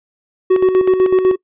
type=tone with tremolo; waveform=triangle; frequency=372.8 Hz; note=F#4; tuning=13 cents sharp; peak=-5 dBFS; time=0.5-1.36 s; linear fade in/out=10 ms; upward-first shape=square; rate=8 Hz; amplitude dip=55%; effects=noise-tail reverb RT60 0.1 s tail -22 dB re dry + resampled to 8000 Hz